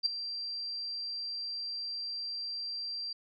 sine tone with ADSR envelope, 4717 Hz, D8, 7 cents sharp, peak -22 dBFS, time 0.03-3.13 s, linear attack 29 ms, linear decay 8 ms, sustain -13 dB, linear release 6 ms, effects none

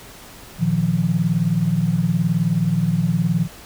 sine chord, Bb suspended fourth, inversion none, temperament equal, 116.54 / 155.56 / 174.61 Hz, Bb2 / Eb3 / F3, 0 / 0 / 0 cents, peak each -24 / -20 / -19 dBFS, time 0.58-3.48 s, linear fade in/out 50 ms, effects pink hiss -41 dBFS RMS until 3.65 s

